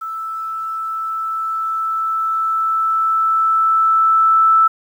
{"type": "tone with level ramp", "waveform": "sine", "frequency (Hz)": 1318.5, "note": "E6", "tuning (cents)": 0, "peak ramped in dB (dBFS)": [-23, -8], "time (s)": [0.01, 4.68], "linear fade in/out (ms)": 10, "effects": ["8-bit"]}